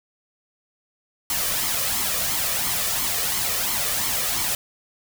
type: noise with flanger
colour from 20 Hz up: white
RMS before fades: -24 dBFS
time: 1.3-4.55 s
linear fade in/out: 2 ms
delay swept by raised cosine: 0.93 to 1.71 ms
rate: 2.9 Hz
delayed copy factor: +0.55
effects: none